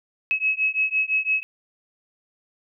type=beating tone pair; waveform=sine; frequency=2567 / 2572.9 Hz; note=E7 / E7; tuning=-47 / -43 cents; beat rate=5.9 Hz; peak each=-23 dBFS; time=0.31-1.43 s; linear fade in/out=0 ms; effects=none